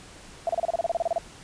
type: tone bursts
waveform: sine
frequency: 674 Hz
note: E5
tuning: 38 cents sharp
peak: -21 dBFS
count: 14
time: 0.47-1.182 s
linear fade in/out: 2 ms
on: 23 ms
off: 30 ms
effects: pink hiss -47 dBFS RMS until 1.43 s + resampled to 22050 Hz